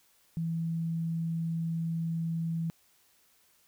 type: tone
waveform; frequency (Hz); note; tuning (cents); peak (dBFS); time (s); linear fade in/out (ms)
sine; 164.9; E3; +1; -29; 0.37-2.7; 0
effects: white hiss -66 dBFS RMS until 3.67 s